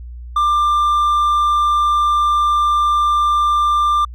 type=tone with hard clipping; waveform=sine; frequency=1189 Hz; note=D6; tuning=21 cents sharp; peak=-13 dBFS; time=0.36-4.05 s; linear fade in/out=5 ms; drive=3 dB; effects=added 60 Hz sine -29 dBFS peak until 4.14 s